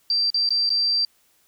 sine tone with dropouts, 4698 Hz, D8, in tune, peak -18 dBFS, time 0.1-1.05 s, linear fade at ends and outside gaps 2 ms, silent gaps 0.303-0.343 / 0.491-0.505 / 0.693-0.702 s, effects white hiss -62 dBFS RMS until 1.47 s

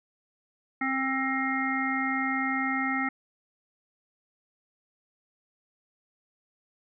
harmonic tone with a mistuned harmonic, 265.3 Hz, C4, 24 cents sharp, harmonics 1 / 3 / 5 / 7 / 8, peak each -30 / -34 / -33 / -32 / -32 dBFS, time 0.81-3.09 s, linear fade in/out 5 ms, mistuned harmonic 7, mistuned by +17 cents, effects none

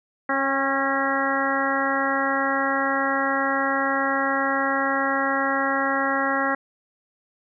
harmonic tone with a mistuned harmonic, 273 Hz, C#4, 26 cents flat, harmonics 1 / 2 / 3 / 4 / 5 / 6 / 7, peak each -28 / -28 / -28 / -28 / -28 / -28 / -28 dBFS, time 0.29-6.55 s, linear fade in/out 5 ms, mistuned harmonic 3, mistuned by -17 cents, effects none

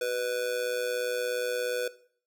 square tone with amplitude modulation, 493.9 Hz, B4, in tune, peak -25 dBFS, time 0.01-1.88 s, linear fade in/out 5 ms, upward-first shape sine, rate 117 Hz, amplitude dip 65%, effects noise-tail reverb RT60 0.5 s tail -17 dB re dry

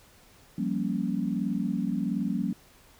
sine chord, G half-diminished seventh, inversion third, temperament equal, 174.61 / 196 / 233.1 / 277.2 Hz, F3 / G3 / Bb3 / Db4, 0 / 0 / 0 / 0 cents, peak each -33 / -30 / -31 / -33 dBFS, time 0.58-2.53 s, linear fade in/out 5 ms, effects pink hiss -57 dBFS RMS until 2.99 s

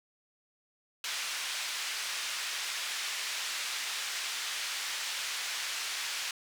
pink band-pass noise, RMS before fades -36 dBFS, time 1.04-6.31 s, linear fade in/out 2 ms, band 1900 to 7100 Hz, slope 12 dB/octave, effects none

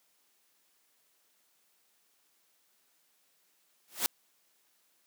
white noise with exponential growth, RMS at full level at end -25 dBFS, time 3.88-4.06 s, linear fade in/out 0 ms, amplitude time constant 37 ms, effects white hiss -71 dBFS RMS until 5.06 s + high-pass 200 Hz 12 dB/octave

